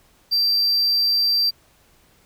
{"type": "tone", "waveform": "triangle", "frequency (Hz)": 4699, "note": "D8", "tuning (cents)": 0, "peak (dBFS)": -15, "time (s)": [0.31, 1.51], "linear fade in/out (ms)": 20, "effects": ["pink hiss -57 dBFS RMS until 2.25 s"]}